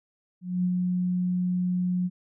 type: tone with ADSR envelope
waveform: sine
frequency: 180.4 Hz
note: F#3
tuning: 44 cents flat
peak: -21 dBFS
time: 0.41-2.1 s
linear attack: 230 ms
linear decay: 60 ms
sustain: -2 dB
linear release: 41 ms
effects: none